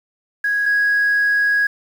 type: tone pair in turn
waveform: sine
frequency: 1657 / 1657 Hz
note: G#6 / G#6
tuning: -4 / -4 cents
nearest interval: unison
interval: 0 cents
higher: neither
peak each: -15 / -12 dBFS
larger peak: second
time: 0.44-0.66 / 0.66-1.67 s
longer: second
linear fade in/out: 5 ms
effects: tanh soft clip ceiling -11 dBFS + 7-bit